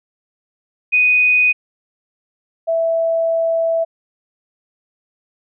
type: tone pair in turn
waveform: sine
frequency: 2489 / 659.3 Hz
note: D#7 / E5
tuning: 0 / 0 cents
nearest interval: octave + major seventh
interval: 2300 cents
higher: first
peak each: -10 / -14 dBFS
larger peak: first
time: 0.92-1.53 / 2.67-3.85 s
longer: second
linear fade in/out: 20 ms
effects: none

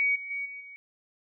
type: tone with level steps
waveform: sine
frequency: 2251 Hz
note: C#7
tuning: 26 cents sharp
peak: -22 / -36 / -30 / -38 / -43 dBFS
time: 0-0.76 s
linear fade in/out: 0 ms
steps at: 0.15 / 0.3 / 0.45 / 0.6 s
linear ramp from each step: 10 ms
effects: none

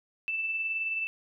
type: tone with tremolo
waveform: sine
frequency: 2648 Hz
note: E7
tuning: 7 cents sharp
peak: -27 dBFS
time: 0.28-1.07 s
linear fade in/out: 0 ms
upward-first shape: sine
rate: 19 Hz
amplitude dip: 35%
effects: none

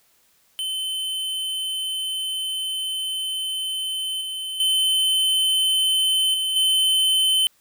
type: tone with level steps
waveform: square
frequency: 3062 Hz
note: G7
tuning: 41 cents flat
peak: -25 / -28 / -18 / -22 / -17 dBFS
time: 0.59-7.47 s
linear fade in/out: 0 ms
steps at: 4.21 / 4.6 / 6.34 / 6.56 s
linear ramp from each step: 2 ms
effects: white hiss -61 dBFS RMS until 7.6 s

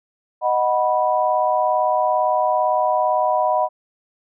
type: chord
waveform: sine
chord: B major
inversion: first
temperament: equal with one note detuned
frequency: 622.3 / 740 / 982.1 Hz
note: D#5 / F#5 / B5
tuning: 0 / 0 / -10 cents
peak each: -20 dBFS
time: 0.41-3.69 s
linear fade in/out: 50 ms
effects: none

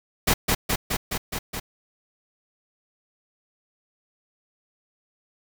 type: noise with echo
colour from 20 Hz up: pink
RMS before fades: -19 dBFS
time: 0.27-0.34 s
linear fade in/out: 10 ms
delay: 210 ms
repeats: 6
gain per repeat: -2 dB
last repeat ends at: 1.6 s
effects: none

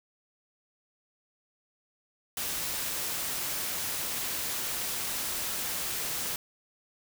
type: noise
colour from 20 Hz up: white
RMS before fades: -33 dBFS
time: 2.37-6.36 s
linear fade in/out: 2 ms
effects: none

